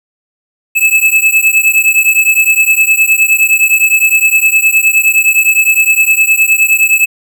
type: beating tone pair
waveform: square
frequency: 2600 / 2609.7 Hz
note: E7 / E7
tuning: -24 / -18 cents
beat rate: 9.7 Hz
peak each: -10 dBFS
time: 0.75-7.06 s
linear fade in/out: 20 ms
effects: none